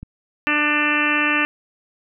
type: click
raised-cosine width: 5 ms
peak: -21 dBFS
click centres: 0.03 s
type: harmonic tone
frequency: 297.2 Hz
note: D4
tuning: 21 cents sharp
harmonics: 1 / 2 / 3 / 4 / 5 / 6 / 7 / 8 / 9 / 10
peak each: -24 / -32 / -32 / -25 / -27 / -22 / -30 / -25 / -22 / -33 dBFS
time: 0.47-1.45 s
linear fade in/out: 0 ms
effects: none